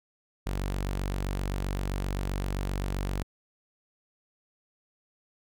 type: tone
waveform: sawtooth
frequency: 47.67 Hz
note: G1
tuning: 48 cents flat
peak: -25 dBFS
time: 0.46-3.23 s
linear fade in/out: 10 ms
effects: none